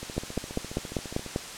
two click trains, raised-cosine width 2 ms, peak -24 / -13 dBFS, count 19 / 7, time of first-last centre 0.03-1.263 / 0.18-1.361 s, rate 14.6 / 5.08 Hz, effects white hiss -39 dBFS RMS until 1.57 s + low-pass 8000 Hz 12 dB/octave

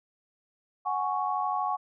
sine chord, F# suspended second, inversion none, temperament just, 740 / 832.5 / 1110 Hz, F#5 / G#5 / C#6, 0 / +4 / +2 cents, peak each -31 / -31 / -30 dBFS, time 0.85-1.77 s, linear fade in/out 20 ms, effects none

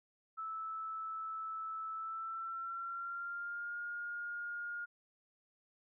sine tone with pitch glide, 1311 to 1421.4 Hz, E6 to F6, -10 to +30 cents, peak -39 dBFS, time 0.37-4.86 s, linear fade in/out 20 ms, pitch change +140 cents, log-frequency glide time 1.93-3.77 s, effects none

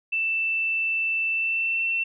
sine tone with pitch glide, 2660 to 2696 Hz, E7 to E7, +15 to +38 cents, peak -22 dBFS, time 0.12-2.04 s, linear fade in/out 10 ms, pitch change +23 cents, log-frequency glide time 1.31-1.89 s, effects none

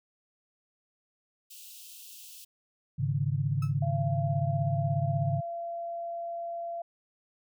white high-pass noise, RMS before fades -48 dBFS, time 1.5-2.45 s, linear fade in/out 10 ms, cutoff 2600 Hz, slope 96 dB/octave
sine chord, Ab suspended fourth, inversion none, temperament equal with one note detuned, 103.83 / 138.59 / 155.11 Hz, Ab2 / Db3 / Eb3, 0 / 0 / -5 cents, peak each -32 / -28 / -33 dBFS, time 2.98-5.41 s, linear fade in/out 20 ms
35% pulse tone with exponential decay, 1300 Hz, E6, 24 cents flat, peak -37 dBFS, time 3.62-3.75 s, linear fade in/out 5 ms, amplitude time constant 27 ms
sine tone, 682 Hz, F5, 41 cents flat, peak -33 dBFS, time 3.82-6.82 s, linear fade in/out 5 ms
effects none

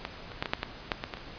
clicks, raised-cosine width 0.3 ms, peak -16 / -25 / -12 / -15 / -9 / -13 / -10 / -16 / -18 / -25 dBFS, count 10, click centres 0.051 / 0.318 / 0.425 / 0.458 / 0.535 / 0.631 / 0.918 / 1.039 / 1.138 / 1.171 s, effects pink hiss -45 dBFS RMS until 1.38 s + resampled to 11025 Hz

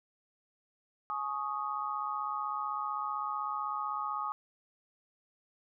sine chord, Ab suspended fourth, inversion none, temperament equal with one note detuned, 843.7 / 1108.7 / 1244.5 Hz, Ab5 / Db6 / Eb6, +27 / 0 / 0 cents, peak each -39 / -38 / -35 dBFS, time 1.1-4.32 s, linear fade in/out 0 ms, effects none

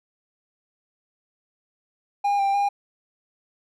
triangle tone with pitch steps, 810 / 791 / 807 Hz, G#5 / G5 / G#5, -43 / +15 / -50 cents, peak -17 dBFS, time 2.24-2.69 s, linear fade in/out 10 ms, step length 150 ms, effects none

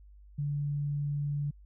sine tone, 144.6 Hz, D3, 27 cents flat, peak -29 dBFS, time 0.38-1.51 s, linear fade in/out 10 ms, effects added 50 Hz sine -51 dBFS peak until 1.65 s

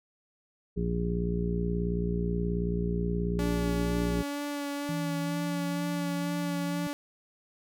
harmonic tone, 58.6 Hz, A#1, 10 cents sharp, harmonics 1 / 2 / 3 / 4 / 5 / 6 / 7, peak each -32 / -38 / -30 / -41 / -42 / -44 / -34 dBFS, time 0.76-4.23 s, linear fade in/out 20 ms
sawtooth tone with vibrato, 287.1 Hz, D4, 39 cents flat, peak -28 dBFS, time 3.39-6.93 s, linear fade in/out 0 ms, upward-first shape sine, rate 2.1 Hz, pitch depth 16 cents each way
sine tone with pitch glide, 165.4 to 172.72 Hz, E3 to F3, +6 to -19 cents, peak -31 dBFS, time 4.89-6.87 s, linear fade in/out 0 ms, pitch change +75 cents, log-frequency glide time 5.18-5.55 s
effects none

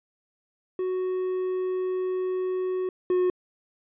triangle tone pair in turn, 370 / 363.6 Hz, F#4 / F#4, 0 / -30 cents, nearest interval unison, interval 30 cents, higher first, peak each -23 / -18 dBFS, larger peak second, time 0.79-2.89 / 3.1-3.3 s, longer first, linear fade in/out 2 ms, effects resampled to 8000 Hz

